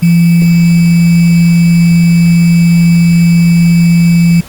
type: tone with sample-and-hold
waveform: sine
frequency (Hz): 170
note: F3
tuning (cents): -46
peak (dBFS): -3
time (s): 0.02-4.41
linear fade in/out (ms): 10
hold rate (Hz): 2450
effects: pink hiss -33 dBFS RMS until 4.48 s + Opus 24 kbps